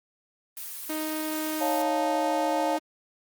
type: noise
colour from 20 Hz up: blue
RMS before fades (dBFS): -37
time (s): 0.57-1.82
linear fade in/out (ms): 0
type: tone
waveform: sawtooth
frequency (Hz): 311.1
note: D#4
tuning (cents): 0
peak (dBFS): -25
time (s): 0.89-2.79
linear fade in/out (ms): 10
type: chord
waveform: sine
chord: Db augmented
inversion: none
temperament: equal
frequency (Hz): 554.4 / 698.5 / 880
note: Db5 / F5 / A5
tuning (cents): 0 / 0 / 0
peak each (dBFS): -29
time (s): 1.6-2.78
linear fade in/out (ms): 20
effects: Opus 24 kbps